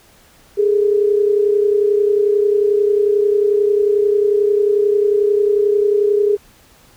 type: tone pair together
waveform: sine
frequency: 408.8 / 440 Hz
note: G#4 / A4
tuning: -27 / 0 cents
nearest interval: minor second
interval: 127 cents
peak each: -12 / -19 dBFS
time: 0.57-6.37 s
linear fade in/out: 20 ms
effects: pink hiss -49 dBFS RMS until 6.96 s